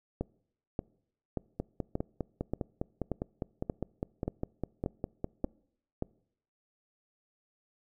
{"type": "two click trains", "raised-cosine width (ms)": 2, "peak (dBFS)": [-18, -19], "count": [11, 20], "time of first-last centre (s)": [[0.21, 6.024], [1.6, 5.446]], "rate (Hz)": [1.72, 4.94], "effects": ["noise-tail reverb RT60 0.7 s tail -25 dB re dry"]}